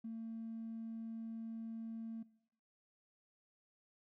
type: tone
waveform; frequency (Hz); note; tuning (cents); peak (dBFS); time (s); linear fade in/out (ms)
triangle; 225.8; A3; +45; -38; 0.04-2.23; 10
effects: noise-tail reverb RT60 0.8 s tail -23 dB re dry + tanh soft clip ceiling -40 dBFS